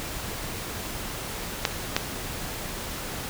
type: clicks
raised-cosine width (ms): 0.2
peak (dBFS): -3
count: 2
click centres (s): 1.652 / 1.965
effects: pink hiss -34 dBFS RMS until 3.29 s